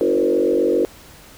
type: tone with frequency modulation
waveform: sine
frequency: 412.1 Hz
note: G#4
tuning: 13 cents flat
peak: -14 dBFS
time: 0.01-0.85 s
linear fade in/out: 0 ms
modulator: 47.6 Hz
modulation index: 2.4
effects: pink hiss -44 dBFS RMS until 1.37 s